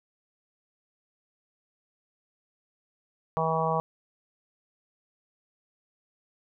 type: harmonic tone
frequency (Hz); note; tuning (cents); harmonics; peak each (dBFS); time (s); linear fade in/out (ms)
161.3; E3; -37; 1 / 3 / 4 / 5 / 6 / 7; -31 / -31 / -31 / -31 / -31 / -31; 3.37-3.8; 0
effects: none